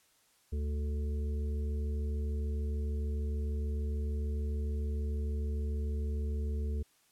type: harmonic tone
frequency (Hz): 73.3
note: D2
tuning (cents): -3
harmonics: 1 / 3 / 5 / 6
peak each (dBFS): -31 / -44 / -50 / -47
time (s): 0.52-6.83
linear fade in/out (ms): 10
effects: white hiss -68 dBFS RMS until 7.11 s + low-pass 12000 Hz 12 dB/octave